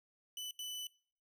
sawtooth tone bursts at uneven times, 2991 Hz, F#7, 18 cents sharp, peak -38 dBFS, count 2, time 0.37-0.51 / 0.59-0.87 s, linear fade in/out 2 ms, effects noise-tail reverb RT60 0.5 s tail -23 dB re dry

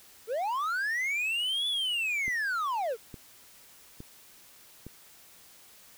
triangle linear two-way sweep, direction up then down, 411.2 to 3476 to 411.2 Hz, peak -26 dBFS, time 0.27-2.97 s, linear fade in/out 50 ms, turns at 1.68 s
click train, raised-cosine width 3 ms, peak -29 dBFS, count 4, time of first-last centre 2.28-4.866 s, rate 1.16 Hz
effects white hiss -55 dBFS RMS until 5.97 s

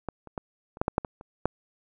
clicks, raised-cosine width 1 ms, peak -17 / -30 / -18 / -29 / -10 / -10 / -8 / -19 / -29 / -9 dBFS, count 10, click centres 0.087 / 0.273 / 0.378 / 0.771 / 0.815 / 0.881 / 0.981 / 1.048 / 1.211 / 1.456 s, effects none

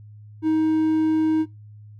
triangle tone, 314.8 Hz, D#4, 20 cents sharp, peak -15 dBFS, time 0.42-1.46 s, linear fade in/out 50 ms, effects noise-tail reverb RT60 0.2 s tail -20 dB re dry + added 105 Hz sine -41 dBFS peak until 1.99 s

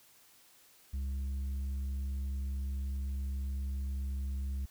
triangle tone with tanh clipping, 67.6 Hz, C#2, 43 cents flat, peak -34 dBFS, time 0.93-4.66 s, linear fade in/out 10 ms, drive 9 dB, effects white hiss -62 dBFS RMS until 4.7 s

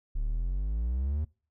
triangle exponential sweep, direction up, 34.36 to 78.9 Hz, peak -25 dBFS, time 0.15-1.25 s, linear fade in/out 10 ms, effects noise-tail reverb RT60 0.4 s tail -25 dB re dry

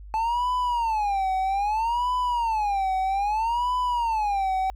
triangle tone with vibrato, 869 Hz, A5, 22 cents flat, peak -20 dBFS, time 0.14-4.7 s, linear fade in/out 0 ms, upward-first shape sine, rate 0.62 Hz, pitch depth 240 cents each way, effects added 50 Hz sine -39 dBFS peak until 4.75 s

